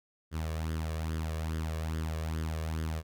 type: tone with flanger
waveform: sawtooth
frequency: 79.7 Hz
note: D#2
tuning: 42 cents sharp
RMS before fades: -34 dBFS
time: 0.31-3.03 s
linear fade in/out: 50 ms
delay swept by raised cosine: 0.6 to 1.8 ms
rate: 2.4 Hz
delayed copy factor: +0.6
effects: none